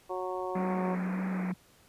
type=harmonic tone; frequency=184 Hz; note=F#3; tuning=9 cents flat; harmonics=2 / 3 / 4 / 5 / 6; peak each=-36 / -38 / -39 / -40 / -41 dBFS; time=0.09-0.96 s; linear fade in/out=20 ms
type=band-pass noise; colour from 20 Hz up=pink; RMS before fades=-41 dBFS; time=0.55-1.52 s; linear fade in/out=5 ms; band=200 to 2400 Hz; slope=96 dB/octave
type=tone with vibrato; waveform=sine; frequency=185 Hz; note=F#3; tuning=in tune; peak=-30 dBFS; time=0.55-1.54 s; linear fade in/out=10 ms; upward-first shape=sine; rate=1.8 Hz; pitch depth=24 cents each way
effects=pink hiss -61 dBFS RMS until 1.88 s + resampled to 32000 Hz